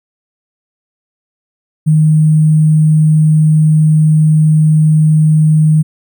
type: tone with sample-and-hold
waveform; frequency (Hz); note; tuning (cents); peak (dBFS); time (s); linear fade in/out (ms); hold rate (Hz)
sine; 155.4; D#3; -2; -5; 1.86-5.83; 20; 8820
effects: none